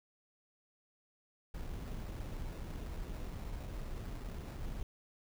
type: noise with sample-and-hold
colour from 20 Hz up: brown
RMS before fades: -42 dBFS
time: 1.54-4.83 s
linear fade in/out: 5 ms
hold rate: 3150 Hz
effects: none